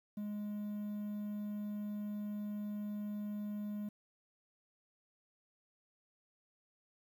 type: tone with quantisation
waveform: triangle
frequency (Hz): 208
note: G#3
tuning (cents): +3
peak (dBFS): -36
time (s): 0.17-3.89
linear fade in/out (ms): 5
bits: 11
effects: none